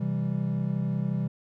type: chord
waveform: triangle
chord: C major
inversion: none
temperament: equal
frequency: 130.81 / 164.81 / 196 Hz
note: C3 / E3 / G3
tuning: 0 / 0 / 0 cents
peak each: -28 dBFS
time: 0-1.28 s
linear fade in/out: 10 ms
effects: none